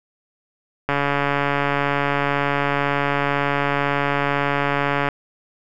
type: click train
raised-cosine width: 0.5 ms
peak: -5 dBFS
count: 597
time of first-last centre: 0.89-5.087 s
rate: 142 Hz
effects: none